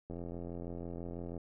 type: click train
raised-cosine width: 2 ms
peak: -30 dBFS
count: 111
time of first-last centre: 0.1-1.378 s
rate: 86.1 Hz
effects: none